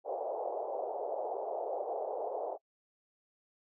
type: band-pass noise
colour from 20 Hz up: white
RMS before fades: -37 dBFS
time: 0.04-2.58 s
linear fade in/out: 50 ms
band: 420 to 780 Hz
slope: 48 dB/octave
effects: noise-tail reverb RT60 0.1 s tail -25 dB re dry